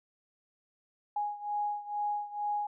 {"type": "beating tone pair", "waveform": "sine", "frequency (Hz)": [828, 830.2], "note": ["G#5", "G#5"], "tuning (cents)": [-5, -1], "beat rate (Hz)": 2.2, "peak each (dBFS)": [-33, -36], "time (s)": [1.16, 2.67], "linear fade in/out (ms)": 5, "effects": []}